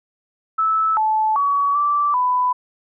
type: tone with pitch steps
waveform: sine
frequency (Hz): 1308 / 869 / 1131 / 1166 / 997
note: E6 / A5 / C#6 / D6 / B5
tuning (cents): -14 / -22 / +34 / -13 / +16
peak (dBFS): -15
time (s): 0.58-2.53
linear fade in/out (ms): 10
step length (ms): 390
effects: none